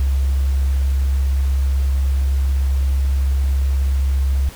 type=tone; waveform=sine; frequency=67.6 Hz; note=C#2; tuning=43 cents flat; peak=-14 dBFS; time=0-4.49 s; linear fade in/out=0 ms; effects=pink hiss -39 dBFS RMS until 4.55 s

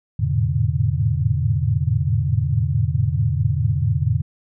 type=tone cluster; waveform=sine; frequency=85.3 / 106.7 / 111.3 / 130.9 / 146.8 Hz; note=F2 / G#2 / A2 / C3 / D3; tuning=-40 / +47 / +20 / +1 / 0 cents; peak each=-23 dBFS; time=0.19-4.22 s; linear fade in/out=10 ms; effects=none

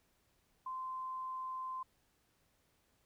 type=tone; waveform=sine; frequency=1037 Hz; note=C6; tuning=16 cents flat; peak=-39 dBFS; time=0.66-1.83 s; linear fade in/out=5 ms; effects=pink hiss -75 dBFS RMS until 3.05 s

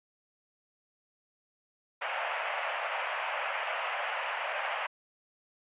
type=band-pass noise; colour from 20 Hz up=pink; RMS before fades=-34 dBFS; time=2.01-4.87 s; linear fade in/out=10 ms; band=580 to 2900 Hz; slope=48 dB/octave; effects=resampled to 8000 Hz

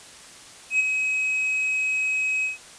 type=tone with ADSR envelope; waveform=triangle; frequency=2545 Hz; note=D#7; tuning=39 cents sharp; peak=-14 dBFS; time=0.7-2.58 s; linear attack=95 ms; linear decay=18 ms; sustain=-6 dB; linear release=140 ms; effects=white hiss -45 dBFS RMS until 2.78 s + resampled to 22050 Hz

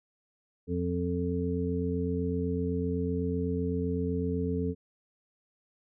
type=harmonic tone; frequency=87.9 Hz; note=F2; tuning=12 cents sharp; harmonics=1 / 2 / 3 / 5; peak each=-33 / -33 / -33 / -33 dBFS; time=0.67-4.75 s; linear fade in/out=50 ms; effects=none

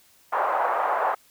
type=band-pass noise; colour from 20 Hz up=white; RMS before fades=-24 dBFS; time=0.32-1.15 s; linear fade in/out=10 ms; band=620 to 1100 Hz; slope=24 dB/octave; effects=white hiss -58 dBFS RMS until 1.3 s

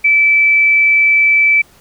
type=tone; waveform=sine; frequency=2315 Hz; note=D7; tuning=25 cents flat; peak=-7 dBFS; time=0.04-1.62 s; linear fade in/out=10 ms; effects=pink hiss -47 dBFS RMS until 1.8 s

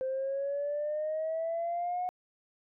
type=exponential sweep; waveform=sine; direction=up; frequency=519 to 731 Hz; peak=-29 dBFS; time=0.01-2.09 s; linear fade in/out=0 ms; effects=tanh soft clip ceiling -26 dBFS

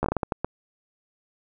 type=slowing click train; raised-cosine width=1 ms; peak=-10 dBFS; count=9; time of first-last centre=0.03-0.446 s; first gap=13 ms; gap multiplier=1.38; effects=none

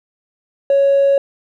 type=tone with hard clipping; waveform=sine; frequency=555 Hz; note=C#5; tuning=2 cents sharp; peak=-10 dBFS; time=0.7-1.18 s; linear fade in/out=2 ms; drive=1 dB; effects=none

